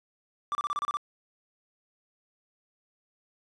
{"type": "tone bursts", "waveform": "triangle", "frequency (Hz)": 1172, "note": "D6", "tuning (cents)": -4, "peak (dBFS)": -25, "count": 8, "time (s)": [0.52, 0.97], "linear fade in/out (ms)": 0, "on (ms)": 30, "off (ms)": 30, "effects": ["resampled to 24000 Hz", "10-bit"]}